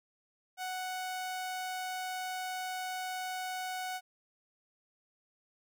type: tone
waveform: sawtooth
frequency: 741 Hz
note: F#5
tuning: 2 cents sharp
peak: -32 dBFS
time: 0.57-4.01 s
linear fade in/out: 50 ms
effects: none